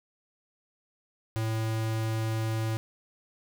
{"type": "tone", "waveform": "square", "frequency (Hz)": 111.2, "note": "A2", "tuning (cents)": 19, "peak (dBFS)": -28, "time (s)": [1.36, 2.77], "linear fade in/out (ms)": 0, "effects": []}